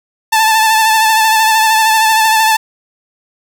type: tone with vibrato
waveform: sawtooth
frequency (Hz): 880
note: A5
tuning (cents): 0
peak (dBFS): -4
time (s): 0.32-2.57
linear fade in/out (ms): 10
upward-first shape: sine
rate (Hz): 13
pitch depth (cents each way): 32
effects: none